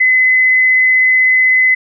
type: tone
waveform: sine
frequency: 2029 Hz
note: B6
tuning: 46 cents sharp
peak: -7 dBFS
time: 0-1.75 s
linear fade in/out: 10 ms
effects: none